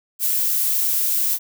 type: noise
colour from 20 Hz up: violet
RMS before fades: -20 dBFS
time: 0.19-1.39 s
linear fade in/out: 50 ms
effects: none